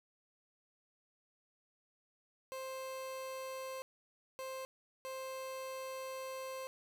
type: tone bursts at uneven times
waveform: 30% pulse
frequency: 525 Hz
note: C5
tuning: 6 cents sharp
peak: -39 dBFS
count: 3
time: 2.52-3.82 / 4.39-4.65 / 5.05-6.67 s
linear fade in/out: 0 ms
effects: none